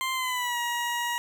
20% pulse tone with pitch glide, 1046.5 to 954.1 Hz, C6 to A#5, 0 to +40 cents, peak -22 dBFS, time 0.01-1.18 s, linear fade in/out 0 ms, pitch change -160 cents, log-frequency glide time 0.13-0.58 s, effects none

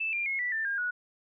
sine tone with pitch steps, 2637 / 2390 / 2167 / 1964.1 / 1780.4 / 1613.9 / 1463 Hz, E7 / D7 / C#7 / B6 / A6 / G6 / F#6, 0 / +30 / -40 / -10 / +20 / +50 / -20 cents, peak -28 dBFS, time 0-0.91 s, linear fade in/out 10 ms, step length 130 ms, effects none

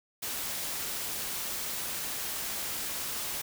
white noise, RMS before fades -35 dBFS, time 0.22-3.42 s, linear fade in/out 10 ms, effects none

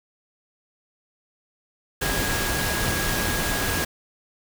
sine tone in noise, 1646 Hz, G#6, 16 cents flat, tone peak -30 dBFS, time 2.01-3.85 s, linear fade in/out 10 ms, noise pink, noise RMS -25 dBFS, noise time 2.01-3.85 s, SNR -8 dB, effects none

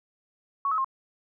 sine tone with pitch steps, 1113 / 1279 / 1066 Hz, C#6 / D#6 / C6, +7 / +47 / +32 cents, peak -23 dBFS, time 0.65-0.845 s, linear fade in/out 2 ms, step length 65 ms, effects none

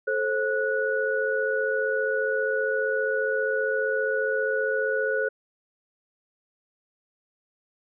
sine tone cluster, 436 / 531 / 1469 Hz, A4 / C5 / F#6, -16 / +25 / -13 cents, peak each -27 dBFS, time 0.07-5.29 s, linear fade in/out 10 ms, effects none

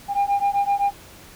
sine beating tone pair, 800 / 807.8 Hz, G5 / G#5, +35 / -48 cents, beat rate 7.8 Hz, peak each -19 / -19 dBFS, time 0.08-0.93 s, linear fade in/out 50 ms, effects tanh soft clip ceiling -15 dBFS + pink hiss -45 dBFS RMS until 1.35 s

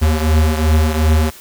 square beating tone pair, 77.2 / 79.9 Hz, D#2 / D#2, -13 / +47 cents, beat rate 2.7 Hz, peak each -13 / -18 dBFS, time 0.01-1.31 s, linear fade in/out 20 ms, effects white hiss -39 dBFS RMS until 1.4 s

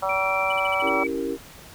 harmonic tone, 191.2 Hz, G3, 43 cents flat, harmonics 3 / 4 / 5 / 6 / 7, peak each -27 / -28 / -29 / -30 / -30 dBFS, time 0.02-1.04 s, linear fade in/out 10 ms
sine tone with pitch glide, 2349 to 2285 Hz, D7 to D7, 0 to -48 cents, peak -25 dBFS, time 0.09-1.07 s, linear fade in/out 5 ms, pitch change -48 cents, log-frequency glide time 0.48-0.91 s
triangle tone bursts, 2960 Hz, F#7, in tune, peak -28 dBFS, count 6, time 0.5-0.894 s, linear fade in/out 5 ms, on 24 ms, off 50 ms
sine chord, C# diminished seventh, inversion none, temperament equal, 277.2 / 329.6 / 392 / 466.2 Hz, C#4 / E4 / G4 / Bb4, 0 / 0 / 0 / 0 cents, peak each -30 dBFS, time 0.81-1.38 s, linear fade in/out 50 ms
effects pink hiss -45 dBFS RMS until 1.74 s

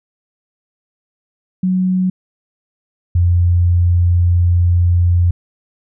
sine tone pair in turn, 185 / 87.59 Hz, F#3 / F2, 0 / +6 cents, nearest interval octave + minor second, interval 1294 cents, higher first, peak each -12 / -9 dBFS, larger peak second, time 1.63-2.1 / 3.15-5.31 s, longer second, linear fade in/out 5 ms, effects none

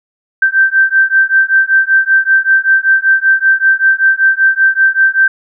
sine beating tone pair, 1559 / 1564.2 Hz, G6 / G6, -10 / -4 cents, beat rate 5.2 Hz, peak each -10 dBFS, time 0.42-5.28 s, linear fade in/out 5 ms, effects none

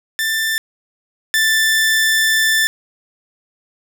sawtooth tone pair in turn, 1777 / 1767.4 Hz, A6 / A6, +17 / +7 cents, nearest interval unison, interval 10 cents, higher first, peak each -13 / -9 dBFS, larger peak second, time 0.19-0.58 / 1.34-2.67 s, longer second, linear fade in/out 0 ms, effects none

